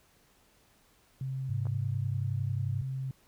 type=tone; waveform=sine; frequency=132.6 Hz; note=C3; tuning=23 cents sharp; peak=-32 dBFS; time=1.21-3.11 s; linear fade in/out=2 ms
type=tone with pitch glide; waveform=sine; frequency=103.83 to 101.28 Hz; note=G#2 to G#2; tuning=0 to -43 cents; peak=-31 dBFS; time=1.49-2.82 s; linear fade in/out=5 ms; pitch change=-43 cents; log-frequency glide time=1.64-2.19 s
type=clicks; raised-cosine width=1 ms; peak=-36 / -32 dBFS; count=2; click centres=1.655 / 1.669 s
effects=pink hiss -65 dBFS RMS until 3.27 s